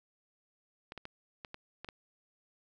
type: clicks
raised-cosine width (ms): 0.3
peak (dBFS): -27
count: 7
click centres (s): 0.921 / 0.977 / 1.054 / 1.448 / 1.544 / 1.846 / 1.888
effects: none